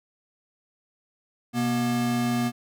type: tone pair together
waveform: square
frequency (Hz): 125.9 / 239.6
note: B2 / A#3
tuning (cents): +34 / +48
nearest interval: major seventh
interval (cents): 1114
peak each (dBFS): -31 / -24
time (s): 1.53-2.52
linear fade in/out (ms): 50
effects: none